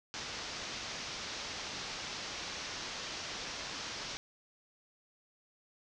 white low-pass noise, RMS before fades -42 dBFS, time 0.14-4.17 s, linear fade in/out 0 ms, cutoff 6200 Hz, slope 48 dB/octave, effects none

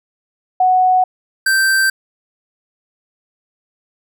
sine / square tone pair in turn, 740 / 1562.1 Hz, F#5 / G6, 0 / -7 cents, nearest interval octave + minor second, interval 1293 cents, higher second, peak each -9 / -12 dBFS, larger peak first, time 0.6-1.04 / 1.46-1.9 s, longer neither, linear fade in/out 5 ms, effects none

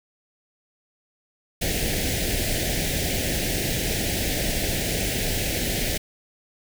pink band-stop noise, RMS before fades -25 dBFS, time 1.61-5.98 s, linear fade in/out 10 ms, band 740 to 1700 Hz, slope 48 dB/octave, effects none

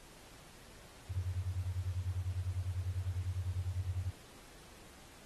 sine beating tone pair, 87.31 / 97.31 Hz, F2 / G2, 0 / -12 cents, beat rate 10 Hz, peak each -37 / -38 dBFS, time 1.09-4.11 s, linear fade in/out 20 ms, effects pink hiss -57 dBFS RMS until 5.25 s + AAC 32 kbps

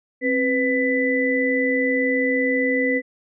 sine tone cluster, 265.5 / 497.8 / 1992 Hz, C4 / B4 / B6, +25 / +14 / +14 cents, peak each -22 dBFS, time 0.21-3.02 s, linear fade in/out 50 ms, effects none

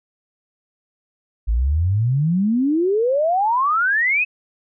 sine exponential sweep, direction up, 51.91 to 2605 Hz, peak -15 dBFS, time 1.47-4.25 s, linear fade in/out 20 ms, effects none

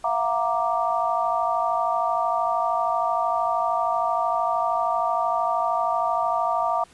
sine tone cluster, 671 / 724 / 933 / 1176 Hz, E5 / F#5 / A#5 / D6, +31 / -38 / +1 / +2 cents, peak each -26 dBFS, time 0.04-6.84 s, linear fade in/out 5 ms, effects pink hiss -53 dBFS RMS until 6.93 s + resampled to 24000 Hz

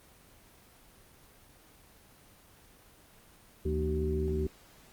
harmonic tone with a mistuned harmonic, 76 Hz, D#2, 40 cents flat, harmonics 1 / 2 / 3 / 4 / 5, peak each -31 / -38 / -38 / -43 / -32 dBFS, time 3.65-4.47 s, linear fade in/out 5 ms, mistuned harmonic 2, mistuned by +120 cents, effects pink hiss -58 dBFS RMS until 4.92 s + Opus 24 kbps

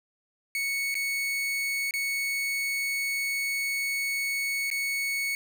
40% pulse tone with dropouts, 2217 Hz, C#7, in tune, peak -26 dBFS, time 0.55-5.35 s, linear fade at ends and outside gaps 1 ms, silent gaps 0.943-0.952 / 1.909-1.938 / 4.702-4.713 s, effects none

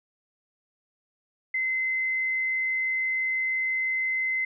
sine tone, 2057 Hz, C7, 30 cents flat, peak -24 dBFS, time 1.54-4.45 s, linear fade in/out 5 ms, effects none

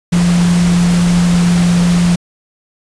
sine tone in noise, 174.61 Hz, F3, in tune, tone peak -8 dBFS, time 0.12-2.16 s, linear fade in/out 10 ms, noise pink, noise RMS -21 dBFS, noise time 0.12-2.16 s, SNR +10 dB, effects resampled to 22050 Hz

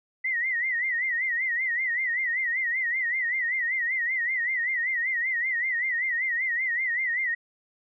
sine tone with vibrato, 1975.5 Hz, B6, in tune, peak -24 dBFS, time 0.24-7.35 s, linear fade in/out 10 ms, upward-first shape sine, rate 5.2 Hz, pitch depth 120 cents each way, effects none

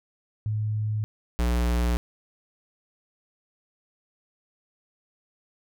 sine / square tone pair in turn, 107.2 / 59.63 Hz, A2 / A#1, -45 / +40 cents, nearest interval minor seventh, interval 1015 cents, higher first, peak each -24 / -22 dBFS, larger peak second, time 0.46-1.04 / 1.39-1.97 s, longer neither, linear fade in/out 0 ms, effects none

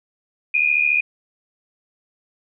sine tone pair together, 2415 / 2489 Hz, D7 / D#7, +48 / 0 cents, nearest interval minor second, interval 52 cents, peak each -18 dBFS, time 0.54-1.01 s, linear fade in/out 5 ms, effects none

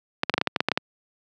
clicks, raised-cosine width 0.3 ms, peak -4 dBFS, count 11, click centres 0.234 / 0.297 / 0.34 / 0.38 / 0.414 / 0.473 / 0.562 / 0.605 / 0.686 / 0.717 / 0.775 s, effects high-pass 150 Hz 12 dB/octave

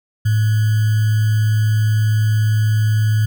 sine tone with sample-and-hold, 108 Hz, A2, 32 cents flat, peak -12 dBFS, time 0.25-3.26 s, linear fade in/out 10 ms, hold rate 1575 Hz, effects none

